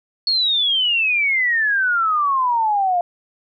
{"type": "exponential sweep", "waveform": "sine", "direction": "down", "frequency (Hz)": [4380, 690], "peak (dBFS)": -15, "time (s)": [0.27, 3.01], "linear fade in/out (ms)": 2, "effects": []}